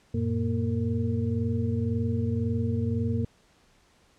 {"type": "tone cluster", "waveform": "sine", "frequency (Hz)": [92.8, 114.7, 233.3, 457.4], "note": ["F#2", "A#2", "A#3", "A#4"], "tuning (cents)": [6, -28, 2, -33], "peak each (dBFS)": [-29, -29, -29, -35], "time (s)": [0.14, 3.25], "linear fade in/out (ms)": 5, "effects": ["pink hiss -62 dBFS RMS until 4.18 s", "low-pass 8000 Hz 12 dB/octave"]}